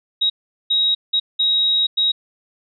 sine tone bursts at uneven times, 3804 Hz, A#7, 34 cents sharp, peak -14 dBFS, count 5, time 0.21-0.3 / 0.7-0.95 / 1.13-1.2 / 1.39-1.87 / 1.97-2.12 s, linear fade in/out 10 ms, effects none

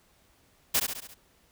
white noise with echo, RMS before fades -24 dBFS, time 0.74-0.8 s, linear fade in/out 10 ms, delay 69 ms, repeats 5, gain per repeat -5 dB, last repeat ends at 1.145 s, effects pink hiss -64 dBFS RMS until 1.51 s

